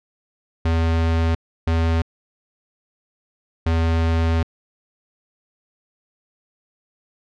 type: tone bursts at uneven times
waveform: square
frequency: 82.2 Hz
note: E2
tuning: 4 cents flat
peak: -17 dBFS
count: 3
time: 0.65-1.35 / 1.67-2.02 / 3.66-4.43 s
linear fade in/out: 5 ms
effects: low-pass 4000 Hz 12 dB/octave